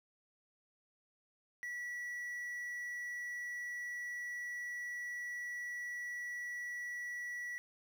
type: tone with quantisation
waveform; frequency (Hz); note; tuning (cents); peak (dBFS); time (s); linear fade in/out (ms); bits
triangle; 1944; B6; -28; -38; 1.63-7.58; 0; 11
effects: none